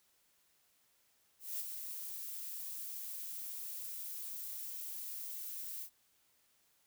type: noise with ADSR envelope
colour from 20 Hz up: violet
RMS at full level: -38 dBFS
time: 1.39-5.9 s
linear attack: 210 ms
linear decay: 21 ms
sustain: -6 dB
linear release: 78 ms
effects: white hiss -73 dBFS RMS until 6.86 s